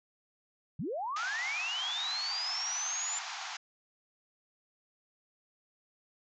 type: linear sweep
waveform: sine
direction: up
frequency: 116.54 to 7210 Hz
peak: -33 dBFS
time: 0.79-3.19 s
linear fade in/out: 5 ms
type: band-pass noise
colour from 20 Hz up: pink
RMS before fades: -41 dBFS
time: 1.16-3.57 s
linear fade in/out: 5 ms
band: 710 to 7000 Hz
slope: 96 dB/octave
effects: none